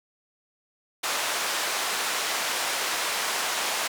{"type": "band-pass noise", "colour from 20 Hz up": "pink", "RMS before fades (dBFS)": -28, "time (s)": [1.03, 3.88], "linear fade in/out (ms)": 10, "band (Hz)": [730, 10000], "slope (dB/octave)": 12, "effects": []}